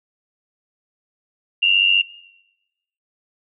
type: tone pair together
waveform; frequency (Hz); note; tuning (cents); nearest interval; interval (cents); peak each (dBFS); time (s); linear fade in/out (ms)
sine; 2738 / 2833; F7 / F7; -35 / +24; minor second; 59; -16 / -16; 1.62-2.02; 10
effects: noise-tail reverb RT60 1.0 s tail -20 dB re dry